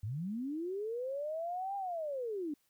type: linear two-way sweep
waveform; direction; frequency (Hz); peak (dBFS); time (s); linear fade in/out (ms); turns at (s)
sine; up then down; 92.5 to 806 to 280; -35; 0.03-2.54; 5; 1.76
effects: white hiss -75 dBFS RMS until 2.69 s